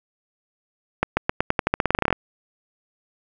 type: accelerating click train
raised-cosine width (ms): 0.5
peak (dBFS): -3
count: 18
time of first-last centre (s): 1.03-2.127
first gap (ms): 140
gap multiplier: 0.89
effects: none